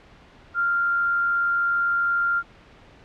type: tone with frequency modulation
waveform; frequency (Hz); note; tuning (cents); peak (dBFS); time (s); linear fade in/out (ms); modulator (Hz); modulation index
sine; 1392; F6; -6; -19; 0.54-2.43; 50; 77.2; 0.22
effects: pink hiss -50 dBFS RMS until 3.04 s + low-pass 3000 Hz 12 dB/octave